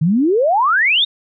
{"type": "exponential sweep", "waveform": "sine", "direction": "up", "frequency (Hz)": [146.83, 3797], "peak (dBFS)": -11, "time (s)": [0.01, 1.05], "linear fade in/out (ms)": 10, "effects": []}